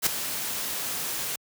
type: noise with ADSR envelope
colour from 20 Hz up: white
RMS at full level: -20 dBFS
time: 0.02-1.36 s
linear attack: 44 ms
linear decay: 6 ms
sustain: -11 dB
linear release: 6 ms
effects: high-pass 80 Hz 12 dB/octave